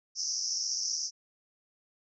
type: band-pass noise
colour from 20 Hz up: white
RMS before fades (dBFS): -33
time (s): 0.15-1.11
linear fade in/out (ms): 50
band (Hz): 5200 to 6000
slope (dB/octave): 96
effects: none